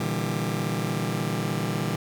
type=chord; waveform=sawtooth; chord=E half-diminished seventh; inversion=second; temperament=just; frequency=118.67 / 148.33 / 164.81 / 197.78 Hz; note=Bb2 / D3 / E3 / G3; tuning=+31 / +18 / 0 / +16 cents; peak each=-27 dBFS; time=0-1.96 s; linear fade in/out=5 ms; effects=none